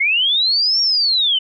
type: linear two-way sweep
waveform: sine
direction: up then down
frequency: 2094 to 5590 to 2975 Hz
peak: -13 dBFS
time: 0-1.39 s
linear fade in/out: 10 ms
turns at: 0.81 s
effects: none